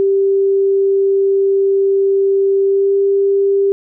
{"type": "tone with pitch glide", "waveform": "sine", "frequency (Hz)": [392, 395.6], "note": ["G4", "G4"], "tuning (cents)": [0, 16], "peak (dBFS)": -10, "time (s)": [0, 3.72], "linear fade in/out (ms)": 0, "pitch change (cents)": 16, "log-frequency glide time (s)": [2.65, 2.95], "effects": []}